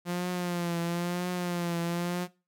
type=tone with vibrato; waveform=sawtooth; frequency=174.61 Hz; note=F3; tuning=in tune; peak=-25 dBFS; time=0.05-2.28 s; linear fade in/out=50 ms; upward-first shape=triangle; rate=1 Hz; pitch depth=56 cents each way; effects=noise-tail reverb RT60 0.3 s tail -20 dB re dry